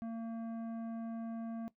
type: tone with tanh clipping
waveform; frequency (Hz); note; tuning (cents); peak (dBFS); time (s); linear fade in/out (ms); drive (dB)
triangle; 227.8; A#3; -40; -40; 0.02-1.68; 0; 15
effects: noise-tail reverb RT60 0.1 s tail -17 dB re dry